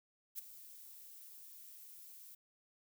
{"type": "noise with ADSR envelope", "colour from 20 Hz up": "violet", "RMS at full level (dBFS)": -41, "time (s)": [0.35, 2.35], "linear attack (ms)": 37, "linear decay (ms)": 12, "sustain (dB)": -14, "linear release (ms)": 6, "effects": []}